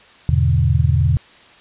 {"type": "chord", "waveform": "sine", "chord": "E dominant seventh", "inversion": "none", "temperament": "equal", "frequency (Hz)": [82.41, 103.83, 123.47, 146.83], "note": ["E2", "G#2", "B2", "D3"], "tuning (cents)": [0, 0, 0, 0], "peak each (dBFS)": [-16, -20, -17, -19], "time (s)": [0.29, 1.17], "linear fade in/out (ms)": 0, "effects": ["white hiss -46 dBFS RMS until 1.6 s", "resampled to 8000 Hz"]}